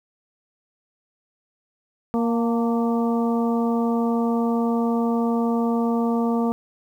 harmonic tone with a mistuned harmonic, 233.1 Hz, A#3, in tune, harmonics 1 / 2 / 3 / 4 / 5, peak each -20 / -26 / -30 / -32 / -34 dBFS, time 2.14-6.52 s, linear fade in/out 0 ms, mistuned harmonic 4, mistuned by -42 cents, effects 9-bit

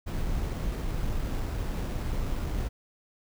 brown noise with sample-and-hold, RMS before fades -30 dBFS, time 0.06-2.69 s, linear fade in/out 20 ms, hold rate 6300 Hz, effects none

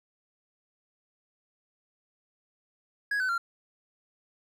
triangle tone with pitch steps, 1661 / 1514.4 / 1380.7 Hz, G#6 / F#6 / F6, 0 / +40 / -20 cents, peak -24 dBFS, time 3.11-3.38 s, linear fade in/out 5 ms, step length 90 ms, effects none

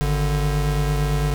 square tone pair together, 51.62 / 146 Hz, G#1 / D3, -10 / -10 cents, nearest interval octave + tritone, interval 1800 cents, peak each -22 dBFS, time 0.01-1.34 s, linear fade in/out 0 ms, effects none

